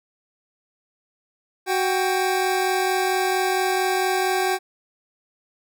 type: tone pair together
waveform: 25% pulse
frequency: 372.8 / 790 Hz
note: F#4 / G5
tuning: +13 / +13 cents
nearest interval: octave + minor second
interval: 1300 cents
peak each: -18 / -20 dBFS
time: 1.66-4.59 s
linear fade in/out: 50 ms
effects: none